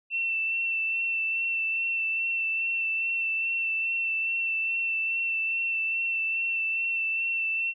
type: tone with vibrato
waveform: sine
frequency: 2685 Hz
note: E7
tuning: 31 cents sharp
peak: -25 dBFS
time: 0.1-7.74 s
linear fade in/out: 50 ms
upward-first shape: sine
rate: 2.4 Hz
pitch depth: 18 cents each way
effects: none